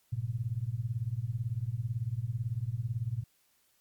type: tone with tremolo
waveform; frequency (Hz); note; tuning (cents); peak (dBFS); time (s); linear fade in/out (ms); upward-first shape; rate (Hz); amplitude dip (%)
sine; 116.54; A#2; 0; -26; 0.12-3.24; 10; triangle; 18; 100
effects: white hiss -70 dBFS RMS until 3.8 s + MP3 96 kbps